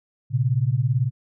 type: beating tone pair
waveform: sine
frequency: 116.6 / 134.6 Hz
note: A#2 / C3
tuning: +1 / +49 cents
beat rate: 18 Hz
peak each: -21 dBFS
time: 0.3-1.11 s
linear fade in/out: 50 ms
effects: none